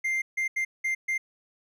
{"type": "tone bursts at uneven times", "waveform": "triangle", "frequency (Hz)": 2098, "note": "C7", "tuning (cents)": 4, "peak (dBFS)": -23, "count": 5, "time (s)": [[0.04, 0.22], [0.37, 0.48], [0.56, 0.65], [0.84, 0.95], [1.08, 1.18]], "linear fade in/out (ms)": 10, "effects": []}